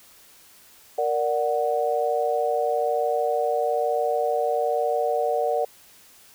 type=chord; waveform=sine; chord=Bb augmented; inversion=none; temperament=equal; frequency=466.2 / 587.3 / 740 Hz; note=Bb4 / D5 / F#5; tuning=0 / 0 / 0 cents; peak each=-25 dBFS; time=0.98-5.65 s; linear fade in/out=5 ms; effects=white hiss -52 dBFS RMS until 6.34 s